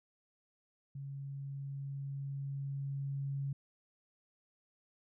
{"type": "tone with level ramp", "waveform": "sine", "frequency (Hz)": 138.59, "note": "C#3", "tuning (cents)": 0, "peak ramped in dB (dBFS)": [-41, -34], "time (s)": [0.95, 3.53], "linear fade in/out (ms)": 5, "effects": []}